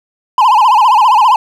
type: tone with vibrato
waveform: triangle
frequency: 932.3 Hz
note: A#5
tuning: in tune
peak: -3 dBFS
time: 0.38-1.36 s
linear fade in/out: 2 ms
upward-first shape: sine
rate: 15 Hz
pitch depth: 200 cents each way
effects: none